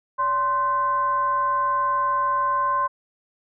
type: tone with frequency modulation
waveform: sine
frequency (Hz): 1046.5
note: C6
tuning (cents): 0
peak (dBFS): -19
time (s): 0.18-2.88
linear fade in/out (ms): 20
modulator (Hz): 472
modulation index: 0.43
effects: none